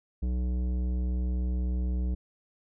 sine tone with tanh clipping, 61.74 Hz, B1, in tune, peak -28 dBFS, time 0.22-2.15 s, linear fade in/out 10 ms, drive 13 dB, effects none

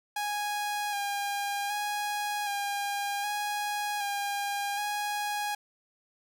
sawtooth tone with vibrato, 818 Hz, G#5, 26 cents flat, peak -26 dBFS, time 0.16-5.55 s, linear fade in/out 5 ms, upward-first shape square, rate 0.65 Hz, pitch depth 22 cents each way, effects none

